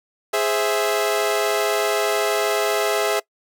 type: chord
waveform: sawtooth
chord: Ab augmented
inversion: none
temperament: equal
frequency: 415.3 / 523.3 / 659.3 Hz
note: Ab4 / C5 / E5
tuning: 0 / 0 / 0 cents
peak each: -18 / -23 / -18 dBFS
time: 0.33-3.2 s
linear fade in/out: 10 ms
effects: noise-tail reverb RT60 0.1 s tail -22 dB re dry